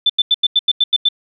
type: tone bursts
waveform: sine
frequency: 3530 Hz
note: A7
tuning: 5 cents sharp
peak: -9 dBFS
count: 9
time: 0.06-1.088 s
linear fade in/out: 5 ms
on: 36 ms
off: 88 ms
effects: none